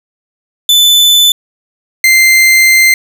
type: tone pair in turn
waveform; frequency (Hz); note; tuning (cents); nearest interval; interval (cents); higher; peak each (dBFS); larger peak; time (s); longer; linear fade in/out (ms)
40% pulse; 3507 / 2085; A7 / C7; -6 / -7; major sixth; 901; first; -3; neither; 0.69-1.32 / 2.04-2.94; second; 2
effects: none